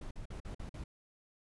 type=noise bursts; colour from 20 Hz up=brown; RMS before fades=-43 dBFS; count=6; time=0.01-0.84 s; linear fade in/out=5 ms; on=100 ms; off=46 ms; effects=resampled to 24000 Hz